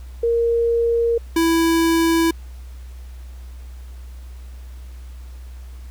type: tone pair in turn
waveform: sine / square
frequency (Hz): 466.2 / 330.4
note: A#4 / E4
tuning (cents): 0 / +4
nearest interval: tritone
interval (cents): 596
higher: first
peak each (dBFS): -15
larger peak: neither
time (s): 0.23-1.18 / 1.36-2.31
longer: neither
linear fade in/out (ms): 5
effects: added 62 Hz sine -33 dBFS peak until 5.9 s + pink hiss -52 dBFS RMS until 5.9 s